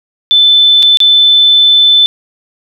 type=tone with dropouts; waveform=sine; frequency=3520 Hz; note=A7; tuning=in tune; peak=-3 dBFS; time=0.31-2.06 s; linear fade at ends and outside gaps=0 ms; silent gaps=0.825-0.829 / 0.972-1.003 s; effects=7-bit